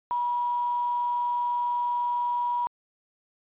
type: tone with quantisation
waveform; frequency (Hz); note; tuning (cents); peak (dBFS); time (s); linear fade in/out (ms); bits
sine; 967; B5; -37; -24; 0.11-2.67; 0; 7
effects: resampled to 8000 Hz